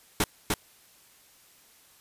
pink noise with echo, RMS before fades -24 dBFS, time 0.2-0.24 s, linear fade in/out 2 ms, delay 300 ms, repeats 1, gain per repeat -2 dB, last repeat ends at 0.54 s, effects white hiss -58 dBFS RMS until 2 s + resampled to 32000 Hz

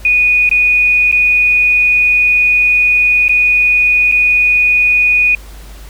sine tone with dropouts, 2470 Hz, D#7, 13 cents flat, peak -7 dBFS, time 0.05-5.35 s, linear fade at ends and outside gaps 2 ms, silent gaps 0.492-0.513 / 1.115-1.125 / 3.282-3.293 / 4.115-4.122 s, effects added 50 Hz sine -30 dBFS peak until 5.89 s + pink hiss -39 dBFS RMS until 5.89 s

